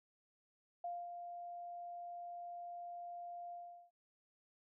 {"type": "tone with ADSR envelope", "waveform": "sine", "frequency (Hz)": 698.5, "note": "F5", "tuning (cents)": 0, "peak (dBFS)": -39, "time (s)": [0.84, 3.91], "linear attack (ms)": 4, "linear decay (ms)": 230, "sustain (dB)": -6, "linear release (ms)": 390, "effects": []}